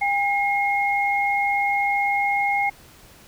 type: tone pair together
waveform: sine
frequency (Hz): 805 / 2149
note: G5 / C7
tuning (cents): +46 / +46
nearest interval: octave + perfect fourth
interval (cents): 1700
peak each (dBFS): -21 / -22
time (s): 0.01-2.7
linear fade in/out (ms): 10
effects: pink hiss -49 dBFS RMS until 3.27 s